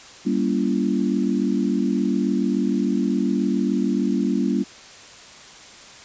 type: chord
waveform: sine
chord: G diminished seventh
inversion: none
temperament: just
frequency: 196 / 235.2 / 282.2 / 338.7 Hz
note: G3 / Bb3 / Db4 / Fb4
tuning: 0 / +16 / +31 / +47 cents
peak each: -23 / -23 / -24 / -27 dBFS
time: 0.25-4.64 s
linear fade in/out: 20 ms
effects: white hiss -43 dBFS RMS until 6.04 s + resampled to 16000 Hz